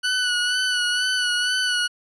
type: tone with vibrato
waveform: 20% pulse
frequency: 1480 Hz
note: F#6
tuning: in tune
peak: -15 dBFS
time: 0.03-1.88 s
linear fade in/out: 20 ms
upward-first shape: sine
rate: 2.1 Hz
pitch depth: 33 cents each way
effects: resampled to 24000 Hz